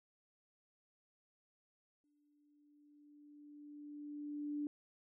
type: tone with exponential growth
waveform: sine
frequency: 293.7 Hz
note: D4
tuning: in tune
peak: -36 dBFS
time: 2.04-4.67 s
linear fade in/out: 1 ms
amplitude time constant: 570 ms
effects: none